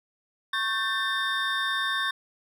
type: tone cluster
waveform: triangle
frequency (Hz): 1101 / 1561 / 1781 / 3629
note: C#6 / G6 / A6 / A#7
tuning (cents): -12 / -8 / +21 / -47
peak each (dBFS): -29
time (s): 0.53-2.11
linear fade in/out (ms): 5
effects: none